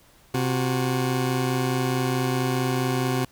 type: tone pair together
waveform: 20% pulse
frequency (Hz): 129.8 / 364.7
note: C3 / F#4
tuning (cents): -13 / -25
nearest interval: octave + tritone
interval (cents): 1788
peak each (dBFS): -18 / -24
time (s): 0.34-3.25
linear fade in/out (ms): 5
effects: pink hiss -56 dBFS RMS until 3.31 s